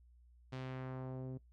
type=tone with low-pass filter sweep; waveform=sawtooth; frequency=130 Hz; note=C3; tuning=11 cents flat; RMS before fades=-44 dBFS; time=0.52-1.38 s; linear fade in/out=10 ms; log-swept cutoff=4500 to 350 Hz; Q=1; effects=noise-tail reverb RT60 0.2 s tail -25 dB re dry + added 60 Hz sine -61 dBFS peak until 1.52 s